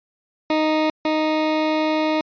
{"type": "tone pair in turn", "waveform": "20% pulse", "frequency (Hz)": [310.6, 310.6], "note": ["D#4", "D#4"], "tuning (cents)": [-3, -3], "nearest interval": "unison", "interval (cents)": 0, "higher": "neither", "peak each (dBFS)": [-12, -13], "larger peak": "first", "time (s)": [[0.5, 0.9], [1.05, 2.21]], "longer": "second", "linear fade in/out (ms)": 2, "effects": ["resampled to 11025 Hz"]}